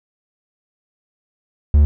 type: tone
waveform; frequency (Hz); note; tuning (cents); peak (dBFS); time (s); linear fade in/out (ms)
triangle; 73.42; D2; 0; -6; 1.74-1.85; 0
effects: none